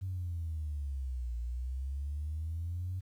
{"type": "exponential two-way sweep", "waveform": "sine", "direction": "down then up", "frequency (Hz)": [96, 58.2, 93.9], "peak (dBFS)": -33, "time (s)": [0.01, 3.01], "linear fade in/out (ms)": 20, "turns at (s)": 1.37, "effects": ["tanh soft clip ceiling -29 dBFS", "11-bit"]}